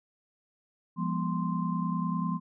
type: tone cluster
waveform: sine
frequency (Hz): 172.8 / 202.8 / 243.3 / 1044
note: F3 / G#3 / B3 / C6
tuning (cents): -18 / -41 / -26 / -4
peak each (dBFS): -30 / -34 / -35 / -35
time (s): 0.96-2.4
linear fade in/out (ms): 50
effects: none